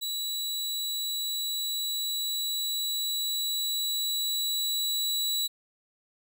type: tone with level ramp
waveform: sawtooth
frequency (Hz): 3927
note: B7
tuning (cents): -11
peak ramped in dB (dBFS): -27 to -23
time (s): 0.01-5.48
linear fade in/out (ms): 20
effects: none